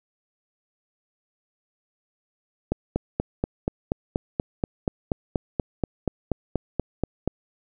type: click train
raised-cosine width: 2 ms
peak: -9 dBFS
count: 20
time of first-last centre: 2.72-7.276 s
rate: 4.17 Hz
effects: none